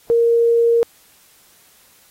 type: tone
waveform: sine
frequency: 466.2 Hz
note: A#4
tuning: in tune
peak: -11 dBFS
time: 0.1-0.83 s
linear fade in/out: 0 ms
effects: white hiss -52 dBFS RMS until 2.1 s + AAC 48 kbps